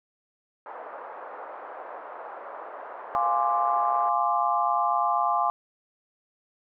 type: band-pass noise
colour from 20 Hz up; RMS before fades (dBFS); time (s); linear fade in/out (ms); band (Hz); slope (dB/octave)
pink; -40; 0.66-4.09; 2; 530 to 1300; 24
type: chord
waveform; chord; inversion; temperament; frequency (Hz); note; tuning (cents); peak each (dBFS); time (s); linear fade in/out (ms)
sine; D half-diminished seventh; first; equal; 698.5 / 830.6 / 1046.5 / 1174.7; F5 / Ab5 / C6 / D6; 0 / 0 / 0 / 0; -27; 3.15-5.5; 0
effects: none